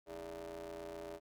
30% pulse ring-modulated tone, 87.31 Hz, F2, in tune, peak -39 dBFS, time 0.06-1.2 s, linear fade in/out 50 ms, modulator 496 Hz, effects none

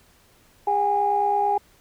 sine tone cluster, 405.7 / 751 / 820 Hz, G#4 / F#5 / G#5, -41 / +26 / -22 cents, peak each -26 / -28 / -19 dBFS, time 0.67-1.58 s, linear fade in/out 5 ms, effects tanh soft clip ceiling -10 dBFS + pink hiss -57 dBFS RMS until 1.8 s

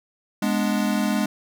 square chord, G# diminished, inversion none, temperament equal, 207.7 / 246.9 / 293.7 Hz, G#3 / B3 / D4, 0 / 0 / 0 cents, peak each -23 / -27 / -28 dBFS, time 0.42-1.26 s, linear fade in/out 5 ms, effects none

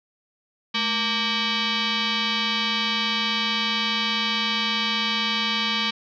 sine tone with frequency modulation, 475.8 Hz, A#4, 35 cents sharp, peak -21 dBFS, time 0.74-5.91 s, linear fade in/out 10 ms, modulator 692 Hz, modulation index 5.8, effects none

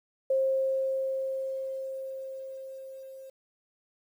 sine tone with level ramp, 532 Hz, C5, 29 cents sharp, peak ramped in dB -22 to -43 dBFS, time 0.3-3.3 s, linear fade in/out 5 ms, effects 10-bit

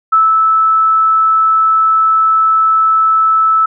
sine tone with ADSR envelope, 1310 Hz, E6, 11 cents flat, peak -5 dBFS, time 0.12-3.66 s, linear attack 11 ms, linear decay 180 ms, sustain -2 dB, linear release 7 ms, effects none

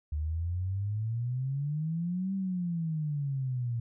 sine exponential two-way sweep, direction up then down, 73.42 to 195.6 to 115.6 Hz, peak -29 dBFS, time 0.12-3.8 s, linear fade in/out 5 ms, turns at 2.34 s, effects none

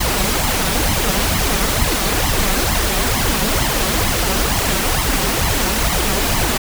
pink noise with flanger, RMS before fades -17 dBFS, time 0-6.58 s, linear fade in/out 10 ms, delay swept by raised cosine 0.95 to 5.35 ms, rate 2.2 Hz, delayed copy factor +0.7, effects none

